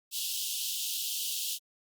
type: high-pass noise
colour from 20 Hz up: pink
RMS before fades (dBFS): -34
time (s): 0.11-1.59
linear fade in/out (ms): 50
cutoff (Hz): 2800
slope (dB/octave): 96
effects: Opus 48 kbps